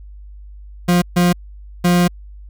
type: tone bursts at uneven times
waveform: 40% pulse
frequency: 176.3 Hz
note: F3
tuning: 17 cents sharp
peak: -10 dBFS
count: 3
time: 0.88-1.02 / 1.16-1.33 / 1.84-2.08 s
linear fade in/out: 10 ms
effects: added 50 Hz sine -34 dBFS peak until 2.49 s